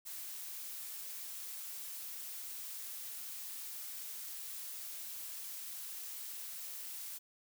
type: noise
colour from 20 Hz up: blue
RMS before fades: -45 dBFS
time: 0.05-7.19 s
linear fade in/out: 20 ms
effects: none